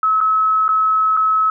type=tone with dropouts; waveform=sine; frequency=1290 Hz; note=E6; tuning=38 cents flat; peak=-12 dBFS; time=0.03-1.5 s; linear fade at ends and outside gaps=2 ms; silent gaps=0.205-0.211 / 0.681-0.689 / 1.168-1.172 s; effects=none